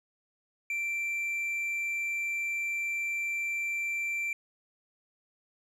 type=tone; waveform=triangle; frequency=2349 Hz; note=D7; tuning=in tune; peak=-28 dBFS; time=0.7-4.33 s; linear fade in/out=2 ms; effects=resampled to 32000 Hz